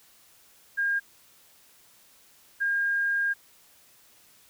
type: tone pair in turn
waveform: sine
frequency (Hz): 1615 / 1615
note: G#6 / G#6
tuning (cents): -49 / -49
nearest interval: unison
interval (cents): 0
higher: neither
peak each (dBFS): -23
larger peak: neither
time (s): 0.77-1 / 2.6-3.34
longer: second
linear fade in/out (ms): 20
effects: white hiss -58 dBFS RMS until 4.49 s